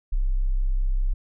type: tone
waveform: sine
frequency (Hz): 32.54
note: C1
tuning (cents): -9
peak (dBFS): -19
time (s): 0.12-1.14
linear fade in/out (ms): 10
effects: none